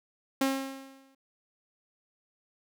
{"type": "tone with exponential decay", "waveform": "sawtooth", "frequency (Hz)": 269.3, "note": "C#4", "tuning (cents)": -50, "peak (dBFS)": -19, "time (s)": [0.41, 1.15], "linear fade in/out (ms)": 5, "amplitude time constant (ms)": 160, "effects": []}